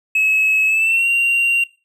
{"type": "tone with pitch glide", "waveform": "triangle", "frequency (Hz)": [2577, 2762], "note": ["E7", "F7"], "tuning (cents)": [-40, -20], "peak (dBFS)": -11, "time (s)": [0.15, 1.64], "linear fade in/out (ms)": 5, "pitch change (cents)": 120, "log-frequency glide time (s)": [0.67, 1.08], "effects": ["noise-tail reverb RT60 0.3 s tail -20 dB re dry", "tanh soft clip ceiling -7 dBFS"]}